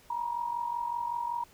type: tone with amplitude modulation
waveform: sine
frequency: 950 Hz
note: A#5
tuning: 33 cents sharp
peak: -27 dBFS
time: 0.1-1.44 s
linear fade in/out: 5 ms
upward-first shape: sine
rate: 45.3 Hz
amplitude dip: 70%
effects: pink hiss -59 dBFS RMS until 1.53 s